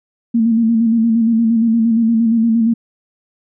sine tone with vibrato, 227.7 Hz, A#3, 40 cents flat, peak -10 dBFS, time 0.34-2.74 s, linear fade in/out 10 ms, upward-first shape square, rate 8.6 Hz, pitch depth 39 cents each way, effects none

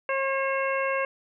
harmonic tone, 540 Hz, C#5, 45 cents flat, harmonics 1 / 2 / 3 / 4 / 5, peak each -27 / -30 / -32 / -33 / -34 dBFS, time 0.09-1.05 s, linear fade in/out 2 ms, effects none

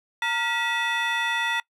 triangle tone cluster, 920 / 1404 / 1934 / 2579 / 3513 Hz, A#5 / F6 / B6 / E7 / A7, -23 / +9 / -37 / -39 / -3 cents, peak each -27 / -31 / -25 / -31 / -30 dBFS, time 0.22-1.6 s, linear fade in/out 2 ms, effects noise-tail reverb RT60 0.1 s tail -23 dB re dry

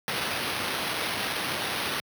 blue noise with sample-and-hold, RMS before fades -30 dBFS, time 0.08-2 s, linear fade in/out 0 ms, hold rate 7350 Hz, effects high-pass 100 Hz 12 dB/octave

